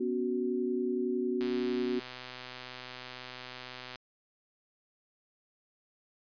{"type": "chord", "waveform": "sine", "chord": "B suspended second", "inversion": "none", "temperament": "just", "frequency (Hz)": [246.9, 277.8, 370.4], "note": ["B3", "C#4", "F#4"], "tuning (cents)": [0, 4, 2], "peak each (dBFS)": [-33, -37, -31], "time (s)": [0, 2], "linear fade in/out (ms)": 10}
{"type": "click train", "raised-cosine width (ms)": 0.2, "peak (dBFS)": -25, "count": 322, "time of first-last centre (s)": [1.41, 3.958], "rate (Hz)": 126}
{"effects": ["resampled to 11025 Hz"]}